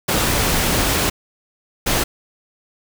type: noise bursts at uneven times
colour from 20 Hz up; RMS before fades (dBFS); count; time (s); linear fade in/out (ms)
pink; -18; 2; 0.08-1.1 / 1.86-2.04; 10
effects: none